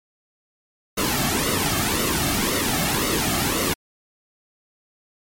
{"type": "noise with flanger", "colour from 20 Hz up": "pink", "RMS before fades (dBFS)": -22, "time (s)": [0.97, 3.74], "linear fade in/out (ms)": 10, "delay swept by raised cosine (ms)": [1.2, 2.09], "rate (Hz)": 1.9, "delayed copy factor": -0.7, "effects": ["MP3 64 kbps"]}